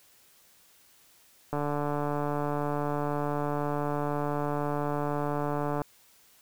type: click train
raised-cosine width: 1 ms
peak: -17 dBFS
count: 627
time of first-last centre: 1.53-5.818 s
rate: 146 Hz
effects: white hiss -60 dBFS RMS until 6.41 s